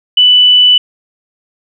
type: tone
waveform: sine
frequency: 2980 Hz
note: F#7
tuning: 12 cents sharp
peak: -3 dBFS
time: 0.17-0.78 s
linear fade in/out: 5 ms
effects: none